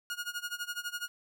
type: tone with tremolo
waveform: sawtooth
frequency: 1434 Hz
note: F6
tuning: 45 cents sharp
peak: -29 dBFS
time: 0.1-1.08 s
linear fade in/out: 0 ms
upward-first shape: sine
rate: 12 Hz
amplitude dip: 90%
effects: none